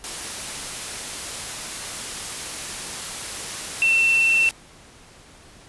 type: tone in noise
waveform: sine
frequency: 2691 Hz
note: E7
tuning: 35 cents sharp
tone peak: -15 dBFS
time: 3.82-4.49 s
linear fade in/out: 0 ms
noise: white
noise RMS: -31 dBFS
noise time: 0.04-4.51 s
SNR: +13 dB
effects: pink hiss -48 dBFS RMS until 5.68 s + resampled to 24000 Hz